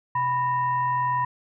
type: tone with frequency modulation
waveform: sine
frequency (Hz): 987.8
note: B5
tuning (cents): 0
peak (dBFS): -21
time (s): 0.15-1.25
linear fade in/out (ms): 5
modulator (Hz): 859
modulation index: 0.48
effects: none